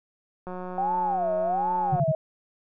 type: click train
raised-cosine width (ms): 1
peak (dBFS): -23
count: 279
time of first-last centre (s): 0.47-1.997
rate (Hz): 182
type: tone with vibrato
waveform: sine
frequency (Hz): 750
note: F#5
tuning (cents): +23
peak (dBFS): -23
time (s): 0.78-2.15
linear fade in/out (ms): 2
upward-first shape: sine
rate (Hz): 1.3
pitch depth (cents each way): 290
type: tone bursts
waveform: sine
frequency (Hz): 146.83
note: D3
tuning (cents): 0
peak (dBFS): -20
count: 3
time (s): 1.92-2.12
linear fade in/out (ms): 10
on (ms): 44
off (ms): 34
effects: none